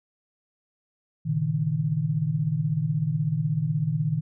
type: tone cluster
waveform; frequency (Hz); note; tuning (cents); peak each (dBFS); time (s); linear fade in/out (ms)
sine; 116.5 / 140.1 / 156.4; A#2 / C#3 / D#3; -1 / +19 / +9; -30 / -29 / -24; 1.25-4.21; 20
effects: none